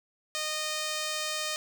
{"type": "tone", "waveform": "5% pulse", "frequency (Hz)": 616, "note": "D#5", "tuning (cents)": -17, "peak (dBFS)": -19, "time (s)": [0.35, 1.56], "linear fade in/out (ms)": 0, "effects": []}